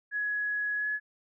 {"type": "tone with pitch glide", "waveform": "sine", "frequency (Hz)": [1679, 1697.5], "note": ["G#6", "G#6"], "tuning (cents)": [18, 37], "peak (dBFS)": -28, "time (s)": [0.11, 1], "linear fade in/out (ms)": 50, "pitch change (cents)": 19, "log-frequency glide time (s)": [0.76, 0.87], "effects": []}